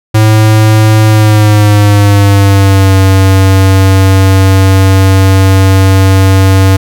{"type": "tone with pitch glide", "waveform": "square", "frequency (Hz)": [108.7, 95.73], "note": ["A2", "G2"], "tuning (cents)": [-21, -41], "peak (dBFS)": -3, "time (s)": [0.14, 6.77], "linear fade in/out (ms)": 10, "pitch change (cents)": -220, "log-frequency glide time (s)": [1.07, 2.95], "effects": []}